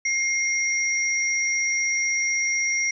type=tone pair together; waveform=sine; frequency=2132 / 5692 Hz; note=C7 / F8; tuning=+32 / +32 cents; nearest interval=octave + perfect fourth; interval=1700 cents; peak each=-22 / -26 dBFS; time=0.05-2.91 s; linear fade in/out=5 ms; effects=none